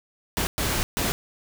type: noise bursts at uneven times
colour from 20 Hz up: pink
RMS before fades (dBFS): -25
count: 3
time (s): 0.37-0.47 / 0.58-0.83 / 0.97-1.12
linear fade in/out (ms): 0
effects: none